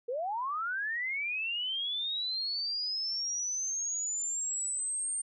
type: linear sweep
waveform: sine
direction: up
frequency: 453.4 to 8790 Hz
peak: -31 dBFS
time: 0.08-5.22 s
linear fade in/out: 10 ms
effects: none